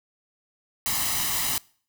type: noise with comb filter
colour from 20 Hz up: white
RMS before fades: -26 dBFS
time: 0.86-1.58 s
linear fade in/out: 0 ms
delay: 1 ms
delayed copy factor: +0.65
effects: noise-tail reverb RT60 0.5 s tail -24 dB re dry